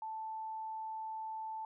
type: tone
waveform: sine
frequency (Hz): 880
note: A5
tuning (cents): 0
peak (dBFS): -39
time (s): 0.02-1.65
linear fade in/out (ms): 2
effects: none